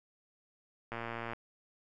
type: click train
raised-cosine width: 0.5 ms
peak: -24 dBFS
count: 49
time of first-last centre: 0.92-1.334 s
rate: 116 Hz
effects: none